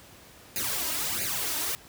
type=noise with flanger; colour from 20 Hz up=white; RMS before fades=-30 dBFS; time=0.56-1.75 s; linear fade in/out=0 ms; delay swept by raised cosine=0.44 to 3.24 ms; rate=1.5 Hz; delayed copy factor=+0.95; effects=pink hiss -51 dBFS RMS until 1.88 s + high-pass 60 Hz 12 dB/octave